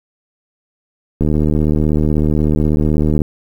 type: click train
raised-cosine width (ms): 3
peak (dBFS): -3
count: 154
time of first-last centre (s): 1.21-3.218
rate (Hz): 76.2
effects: 7-bit